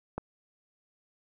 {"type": "click", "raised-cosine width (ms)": 1, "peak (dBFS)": -19, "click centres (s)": 0.18, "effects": []}